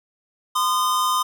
square tone pair together, 1028.4 / 1223 Hz, C6 / D#6, -30 / -30 cents, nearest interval minor third, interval 300 cents, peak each -22 dBFS, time 0.55-1.23 s, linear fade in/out 10 ms, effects none

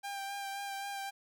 sawtooth tone with vibrato, 794 Hz, G5, 22 cents sharp, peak -34 dBFS, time 0.03-1.11 s, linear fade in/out 20 ms, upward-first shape sine, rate 3.8 Hz, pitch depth 20 cents each way, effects none

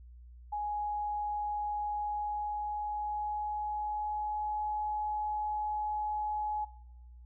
sine tone with pitch glide, 834 to 844.7 Hz, G#5 to G#5, +7 to +29 cents, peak -32 dBFS, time 0.52-6.65 s, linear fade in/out 10 ms, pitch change +22 cents, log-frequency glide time 1.94-4.59 s, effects noise-tail reverb RT60 1.0 s tail -18 dB re dry + added 60 Hz sine -49 dBFS peak until 7.25 s

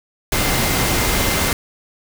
sine tone in noise, 2086 Hz, C7, 6 cents flat, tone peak -29 dBFS, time 0.32-1.53 s, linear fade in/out 2 ms, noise pink, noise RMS -18 dBFS, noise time 0.32-1.53 s, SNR -14 dB, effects none

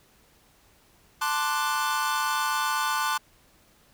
45% pulse chord, D dominant seventh, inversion second, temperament equal, 880 / 1046.5 / 1174.7 / 1480 Hz, A5 / C6 / D6 / F#6, 0 / 0 / 0 / 0 cents, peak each -30 dBFS, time 1.21-3.18 s, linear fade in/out 10 ms, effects pink hiss -60 dBFS RMS until 3.93 s

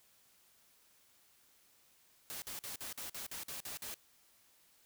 white noise bursts, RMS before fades -44 dBFS, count 10, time 2.3-3.941 s, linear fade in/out 0 ms, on 120 ms, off 49 ms, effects white hiss -68 dBFS RMS until 4.85 s

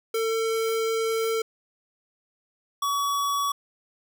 square tone pair in turn, 449.1 / 1131.7 Hz, A4 / C#6, +35 / +35 cents, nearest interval octave + major third, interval 1600 cents, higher second, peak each -24 / -24 dBFS, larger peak neither, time 0.14-1.42 / 2.82-3.52 s, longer first, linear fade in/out 5 ms, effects none

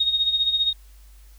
sine tone with tremolo, 3729 Hz, A#7, in tune, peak -16 dBFS, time 0-0.73 s, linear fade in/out 5 ms, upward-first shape sine, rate 15 Hz, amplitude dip 65%, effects added 50 Hz sine -45 dBFS peak until 1.38 s + white hiss -58 dBFS RMS until 1.38 s

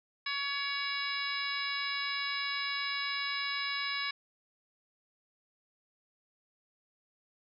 harmonic tone with a mistuned harmonic, 563 Hz, C#5, 27 cents sharp, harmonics 2 / 3 / 4 / 5 / 6 / 7 / 8 / 9, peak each -40 / -39 / -37 / -43 / -47 / -39 / -51 / -41 dBFS, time 0.26-4.11 s, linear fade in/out 5 ms, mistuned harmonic 8, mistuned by -43 cents, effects none

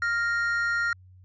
triangle tone pair together, 1402 / 1861.7 Hz, F6 / A#6, +6 / -3 cents, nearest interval perfect fourth, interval 491 cents, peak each -23 / -27 dBFS, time 0.02-0.93 s, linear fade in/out 2 ms, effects added 92 Hz sine -49 dBFS peak until 1.24 s + resampled to 16000 Hz

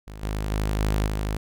sawtooth tone with level steps, 52.1 Hz, G#1, 6 cents sharp, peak -33 / -22 / -19 / -17 / -21 dBFS, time 0.07-1.37 s, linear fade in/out 5 ms, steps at 0.23 / 0.51 / 0.79 / 1.06 s, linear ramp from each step 5 ms, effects none

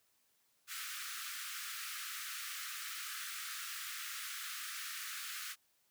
pink high-pass noise, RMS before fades -44 dBFS, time 0.67-5.56 s, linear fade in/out 50 ms, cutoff 1200 Hz, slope 96 dB/octave, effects white hiss -75 dBFS RMS until 5.9 s + high-pass 60 Hz 12 dB/octave

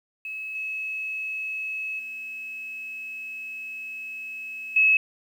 sine tone with level steps, 2580 Hz, E7, 38 cents flat, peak -31 / -28 / -33 / -15 dBFS, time 0.25-4.97 s, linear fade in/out 2 ms, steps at 0.55 / 1.99 / 4.76 s, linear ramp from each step 5 ms, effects 9-bit

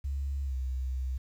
sine tone with pitch glide, 69.3 to 64.66 Hz, C#2 to C2, 0 to -20 cents, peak -29 dBFS, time 0.04-1.18 s, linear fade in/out 10 ms, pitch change -120 cents, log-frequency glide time 0.44-0.55 s, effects tanh soft clip ceiling -25 dBFS + 10-bit

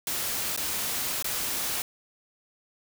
white noise with dropouts, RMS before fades -30 dBFS, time 0.07-1.82 s, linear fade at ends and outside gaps 1 ms, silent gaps 0.563-0.575 / 1.225-1.244 s, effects none

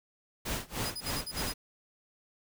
pink noise with tremolo, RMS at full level -33 dBFS, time 0.45-1.54 s, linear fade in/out 10 ms, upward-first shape sine, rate 3.3 Hz, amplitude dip 95%
sawtooth tone bursts, 4978 Hz, D#8, in tune, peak -33 dBFS, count 7, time 0.85-1.524 s, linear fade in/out 10 ms, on 56 ms, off 47 ms
effects none

